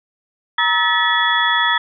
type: tone cluster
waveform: sine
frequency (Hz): 945 / 1292 / 1744 / 1932 / 3380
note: A#5 / E6 / A6 / B6 / G#7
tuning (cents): +23 / -35 / -16 / -39 / +30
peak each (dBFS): -20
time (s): 0.58-1.78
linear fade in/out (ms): 5
effects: none